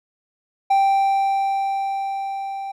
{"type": "tone with level ramp", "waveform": "triangle", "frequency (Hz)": 784, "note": "G5", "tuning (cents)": 0, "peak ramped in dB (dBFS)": [-11, -25], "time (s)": [0.7, 2.72], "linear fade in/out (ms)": 10, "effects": []}